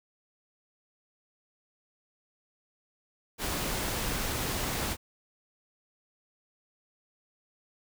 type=noise; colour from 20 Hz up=pink; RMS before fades=-32 dBFS; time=3.38-4.97 s; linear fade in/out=50 ms; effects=none